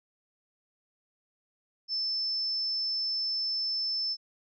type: tone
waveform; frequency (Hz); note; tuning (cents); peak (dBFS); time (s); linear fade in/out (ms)
sine; 5280; E8; +2; -28; 1.88-4.17; 50
effects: none